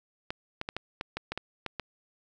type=clicks; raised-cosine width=0.3 ms; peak=-17 dBFS; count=10; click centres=0.305 / 0.614 / 0.689 / 0.766 / 1.011 / 1.17 / 1.32 / 1.376 / 1.663 / 1.797 s; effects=none